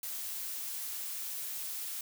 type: noise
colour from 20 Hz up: blue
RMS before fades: -39 dBFS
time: 0.03-2.01 s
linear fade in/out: 2 ms
effects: none